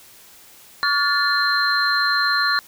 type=tone cluster; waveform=sine; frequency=1135 / 1422 / 1749 / 4143 Hz; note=C#6 / F6 / A6 / C8; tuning=+41 / +31 / -11 / -18 cents; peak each=-22 dBFS; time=0.83-2.59 s; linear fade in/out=0 ms; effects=white hiss -47 dBFS RMS until 2.67 s